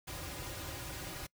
pink noise with comb filter, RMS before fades -43 dBFS, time 0.07-1.27 s, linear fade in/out 10 ms, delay 4.5 ms, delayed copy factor -0.95, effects noise-tail reverb RT60 0.1 s tail -24 dB re dry

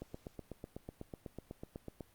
click train, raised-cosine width 2 ms, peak -30 dBFS, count 17, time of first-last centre 0.02-2.008 s, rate 8.05 Hz, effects pink hiss -67 dBFS RMS until 2.14 s + Opus 48 kbps

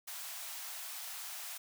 white high-pass noise, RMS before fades -44 dBFS, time 0.07-1.58 s, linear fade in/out 10 ms, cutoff 630 Hz, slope 96 dB/octave, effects none

